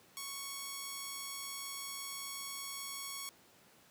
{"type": "tone", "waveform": "5% pulse", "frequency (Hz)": 1108.7, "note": "C#6", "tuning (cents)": 0, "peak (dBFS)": -29, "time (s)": [0.17, 3.29], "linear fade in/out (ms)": 0, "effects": ["pink hiss -63 dBFS RMS until 3.9 s", "high-pass 150 Hz 12 dB/octave"]}